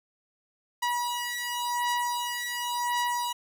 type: beating tone pair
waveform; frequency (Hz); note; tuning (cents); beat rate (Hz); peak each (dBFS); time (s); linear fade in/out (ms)
sawtooth; 967 / 967.92; B5 / B5; -37 / -35; 0.92; -27; 0.82-3.33; 10
effects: none